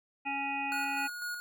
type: harmonic tone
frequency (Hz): 277.2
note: C#4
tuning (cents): 0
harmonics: 1 / 3 / 5 / 7 / 9 / 10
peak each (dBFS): -41 / -35 / -47 / -44 / -35 / -47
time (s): 0.25-1.08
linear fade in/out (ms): 20
type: tone with tremolo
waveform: square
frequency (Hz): 1444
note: F#6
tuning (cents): -43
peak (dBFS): -35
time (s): 0.72-1.4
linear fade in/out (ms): 0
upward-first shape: square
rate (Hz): 4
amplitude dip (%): 40
effects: none

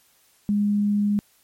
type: tone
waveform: sine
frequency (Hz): 205.6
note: G#3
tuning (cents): -17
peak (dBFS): -18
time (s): 0.49-1.19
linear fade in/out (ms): 0
effects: white hiss -60 dBFS RMS until 1.43 s + MP3 64 kbps

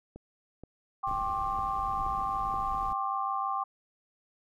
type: click train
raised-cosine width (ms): 2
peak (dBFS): -31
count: 6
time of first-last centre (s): 0.16-2.541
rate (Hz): 2.1
type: chord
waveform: sine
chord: G suspended fourth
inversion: none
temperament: equal with one note detuned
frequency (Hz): 784 / 1068.5 / 1174.7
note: G5 / C6 / D6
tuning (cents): 0 / +36 / 0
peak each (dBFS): -33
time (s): 1.03-3.64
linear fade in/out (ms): 10
type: noise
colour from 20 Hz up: brown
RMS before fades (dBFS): -42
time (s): 1.07-2.93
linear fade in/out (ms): 2
effects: none

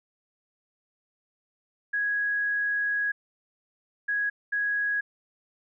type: tone bursts at uneven times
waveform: sine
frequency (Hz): 1661.2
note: G#6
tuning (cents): 0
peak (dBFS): -24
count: 3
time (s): 1.93-3.12 / 4.08-4.3 / 4.52-5.01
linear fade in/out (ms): 10
effects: none

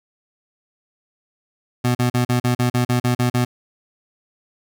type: tone bursts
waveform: 25% pulse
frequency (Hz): 123.1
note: B2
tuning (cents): -5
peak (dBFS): -12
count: 11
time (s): 1.84-3.45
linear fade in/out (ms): 10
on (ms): 110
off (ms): 40
effects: none

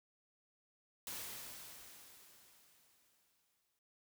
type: noise with exponential decay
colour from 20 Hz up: white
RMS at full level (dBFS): -44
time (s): 1.07-3.79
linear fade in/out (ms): 1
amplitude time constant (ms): 590
effects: none

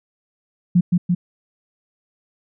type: tone with echo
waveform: sine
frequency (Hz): 176.9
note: F3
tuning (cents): +23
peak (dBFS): -10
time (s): 0.75-0.81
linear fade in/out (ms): 10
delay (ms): 170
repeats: 2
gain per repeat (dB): -2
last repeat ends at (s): 1.15
effects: none

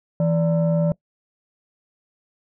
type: tone pair together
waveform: sine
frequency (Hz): 164.8 / 584.2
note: E3 / D5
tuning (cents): 0 / -9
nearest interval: octave + minor seventh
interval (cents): 2191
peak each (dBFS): -16 / -20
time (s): 0.2-0.92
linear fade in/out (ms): 2
effects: noise-tail reverb RT60 0.1 s tail -23 dB re dry + tanh soft clip ceiling -13 dBFS

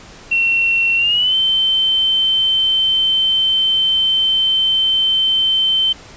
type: tone with pitch glide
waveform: sine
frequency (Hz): 2721 to 3090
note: F7 to G7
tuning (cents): -46 to -26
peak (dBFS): -12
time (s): 0.31-5.93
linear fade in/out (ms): 10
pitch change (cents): +220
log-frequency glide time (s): 0.97-1.35
effects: pink hiss -39 dBFS RMS until 6.16 s + resampled to 16000 Hz

